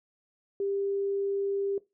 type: tone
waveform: sine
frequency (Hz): 396.9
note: G4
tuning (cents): +22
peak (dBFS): -27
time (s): 0.6-1.78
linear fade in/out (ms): 2
effects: noise-tail reverb RT60 0.2 s tail -18 dB re dry